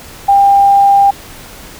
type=tone; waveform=sine; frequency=797 Hz; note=G5; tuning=28 cents sharp; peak=-4 dBFS; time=0.28-1.11 s; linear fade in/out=10 ms; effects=pink hiss -33 dBFS RMS until 1.79 s